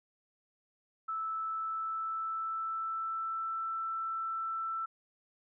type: tone with pitch glide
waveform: sine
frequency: 1313 to 1330.6 Hz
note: E6 to E6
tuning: -7 to +16 cents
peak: -33 dBFS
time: 1.08-4.86 s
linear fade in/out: 10 ms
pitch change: +23 cents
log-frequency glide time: 1.37-3.67 s
effects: none